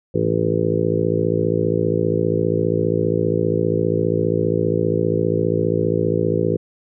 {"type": "harmonic tone with a mistuned harmonic", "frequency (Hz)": 55, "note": "A1", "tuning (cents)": 0, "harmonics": [2, 3, 4, 5, 6, 7, 8, 9], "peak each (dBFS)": [-25, -23, -29, -29, -25, -23, -23, -24], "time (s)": [0.14, 6.57], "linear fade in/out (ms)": 10, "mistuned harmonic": 2, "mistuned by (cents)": -69, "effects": []}